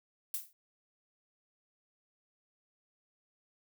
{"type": "noise with exponential decay", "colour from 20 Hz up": "violet", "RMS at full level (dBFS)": -32, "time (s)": [0.34, 0.53], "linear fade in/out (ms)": 1, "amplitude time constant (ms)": 40, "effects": []}